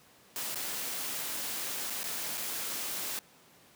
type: noise with dropouts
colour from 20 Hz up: white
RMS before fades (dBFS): -36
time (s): 0.36-3.19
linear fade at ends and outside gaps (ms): 0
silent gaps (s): 0.545-0.557 / 1.899-1.904 / 2.032-2.041 / 2.373-2.378
effects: pink hiss -59 dBFS RMS until 3.75 s + high-pass 150 Hz 12 dB/octave